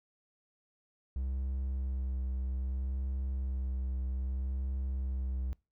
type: tone with vibrato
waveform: triangle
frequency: 65.2 Hz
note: C2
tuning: 5 cents flat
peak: -30 dBFS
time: 1.16-5.53 s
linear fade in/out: 0 ms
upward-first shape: sine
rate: 0.63 Hz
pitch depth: 22 cents each way
effects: noise-tail reverb RT60 0.3 s tail -25 dB re dry